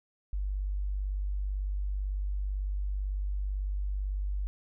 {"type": "tone", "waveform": "sine", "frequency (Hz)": 49, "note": "G1", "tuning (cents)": 0, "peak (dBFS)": -29, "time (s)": [0.33, 4.47], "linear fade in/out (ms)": 0, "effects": []}